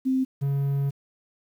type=tone pair in turn; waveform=sine / triangle; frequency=261.6 / 139.46 Hz; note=C4 / C#3; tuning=0 / +11 cents; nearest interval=major seventh; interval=1089 cents; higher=first; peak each=-20 dBFS; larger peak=neither; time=0.05-0.25 / 0.41-0.91 s; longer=second; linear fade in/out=20 ms; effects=9-bit